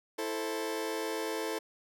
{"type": "chord", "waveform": "sawtooth", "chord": "A minor", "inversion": "second", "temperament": "just", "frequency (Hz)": [330, 440, 528], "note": ["E4", "A4", "C5"], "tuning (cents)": [2, 0, 16], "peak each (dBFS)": [-34, -31, -36], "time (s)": [0.18, 1.59], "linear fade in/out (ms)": 10, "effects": []}